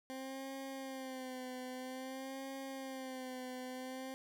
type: tone with vibrato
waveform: 20% pulse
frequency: 261.6 Hz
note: C4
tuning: in tune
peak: -38 dBFS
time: 0.1-4.14 s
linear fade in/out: 0 ms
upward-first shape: sine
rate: 0.51 Hz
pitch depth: 51 cents each way
effects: none